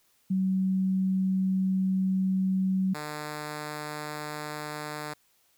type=tone pair in turn; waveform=sine / 5% pulse; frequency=189 / 150.4 Hz; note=F#3 / D3; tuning=+37 / +42 cents; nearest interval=major third; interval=395 cents; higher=first; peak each=-23 dBFS; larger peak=neither; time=0.3-2.94 / 2.94-5.14 s; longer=first; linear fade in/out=10 ms; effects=white hiss -67 dBFS RMS until 5.57 s